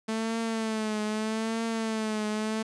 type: tone with vibrato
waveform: sawtooth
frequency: 220 Hz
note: A3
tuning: in tune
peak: -24 dBFS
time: 0.08-2.63 s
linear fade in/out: 10 ms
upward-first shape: triangle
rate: 0.8 Hz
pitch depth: 66 cents each way
effects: resampled to 22050 Hz + 9-bit